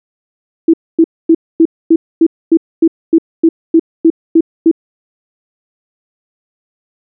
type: tone bursts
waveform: sine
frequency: 327.7 Hz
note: E4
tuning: 10 cents flat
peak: -3 dBFS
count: 14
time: 0.68-4.714 s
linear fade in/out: 5 ms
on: 56 ms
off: 250 ms
effects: none